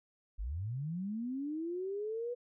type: linear sweep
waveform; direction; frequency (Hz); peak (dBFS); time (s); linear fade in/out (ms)
sine; up; 41.99 to 493.2; -35; 0.38-2.35; 20
effects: none